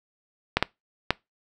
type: clicks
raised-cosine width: 0.3 ms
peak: -3 dBFS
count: 3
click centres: 0.57 / 0.626 / 1.106 s
effects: noise-tail reverb RT60 0.2 s tail -23 dB re dry